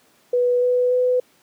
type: tone with pitch steps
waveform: sine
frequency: 491.4 / 496 / 500.6 Hz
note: B4 / B4 / B4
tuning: -9 / +7 / +23 cents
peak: -15 dBFS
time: 0.33-1.2 s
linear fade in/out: 5 ms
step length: 290 ms
effects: pink hiss -57 dBFS RMS until 1.42 s + high-pass 200 Hz 12 dB/octave